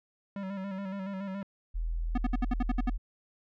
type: tone with vibrato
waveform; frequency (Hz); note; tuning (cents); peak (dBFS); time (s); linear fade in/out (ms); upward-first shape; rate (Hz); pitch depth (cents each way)
square; 194.1; G3; -17; -35; 0.36-1.43; 2; square; 7.1; 44
type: tone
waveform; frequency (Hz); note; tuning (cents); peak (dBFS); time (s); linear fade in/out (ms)
sine; 41.2; E1; 0; -29; 1.74-2.98; 20
type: tone bursts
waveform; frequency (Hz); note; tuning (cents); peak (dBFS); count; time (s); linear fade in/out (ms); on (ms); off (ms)
square; 246.6; B3; -2; -27; 9; 2.15-2.898; 5; 28; 62
effects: low-pass 2000 Hz 12 dB/octave